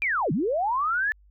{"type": "linear two-way sweep", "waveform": "sine", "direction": "down then up", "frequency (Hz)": [2461, 133.6, 1767], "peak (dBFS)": -22, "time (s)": [0.02, 1.12], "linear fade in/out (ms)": 0, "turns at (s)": 0.32, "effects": ["added 50 Hz sine -53 dBFS peak until 1.3 s"]}